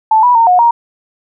sine tone with pitch steps, 877 / 980 / 917 / 724 / 939 Hz, A5 / B5 / A#5 / F#5 / A#5, -6 / -14 / -29 / -38 / +12 cents, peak -5 dBFS, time 0.11-0.71 s, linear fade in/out 5 ms, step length 120 ms, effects none

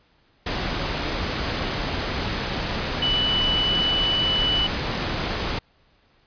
sine tone in noise, 2970 Hz, F#7, 6 cents sharp, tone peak -20 dBFS, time 3.02-4.67 s, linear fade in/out 5 ms, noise pink, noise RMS -26 dBFS, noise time 0.46-5.59 s, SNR +3 dB, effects pink hiss -61 dBFS RMS until 6.26 s + resampled to 11025 Hz

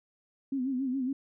sine tone with vibrato, 261.6 Hz, C4, in tune, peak -28 dBFS, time 0.52-1.13 s, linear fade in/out 5 ms, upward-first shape sine, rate 7.2 Hz, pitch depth 91 cents each way, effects none

